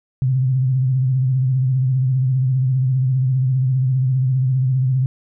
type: tone with vibrato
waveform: sine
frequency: 130 Hz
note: C3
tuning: 11 cents flat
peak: -14 dBFS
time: 0.22-5.06 s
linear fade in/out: 0 ms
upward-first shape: sine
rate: 15 Hz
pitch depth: 63 cents each way
effects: none